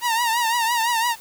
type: tone with vibrato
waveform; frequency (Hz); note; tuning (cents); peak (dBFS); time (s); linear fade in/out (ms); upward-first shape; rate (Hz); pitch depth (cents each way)
sawtooth; 932.3; A#5; 0; -15; 0.01-1.16; 50; triangle; 5.9; 95
effects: white hiss -44 dBFS RMS until 1.2 s